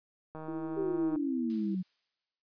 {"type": "click train", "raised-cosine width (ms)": 1, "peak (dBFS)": -30, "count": 128, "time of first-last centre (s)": [0.35, 1.159], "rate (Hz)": 157}
{"type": "tone", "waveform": "sine", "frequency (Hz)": 326.4, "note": "E4", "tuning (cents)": -17, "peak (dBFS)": -35, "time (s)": [0.48, 1.75], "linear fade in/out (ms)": 5}
{"type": "exponential sweep", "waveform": "sine", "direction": "down", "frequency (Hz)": [403.9, 179.8], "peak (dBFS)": -30, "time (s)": [0.76, 1.83], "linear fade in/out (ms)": 20}
{"type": "noise with exponential decay", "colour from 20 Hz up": "blue", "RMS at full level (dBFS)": -48, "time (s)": [1.5, 2.42], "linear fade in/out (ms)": 1, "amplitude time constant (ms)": 200}
{"effects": ["resampled to 11025 Hz"]}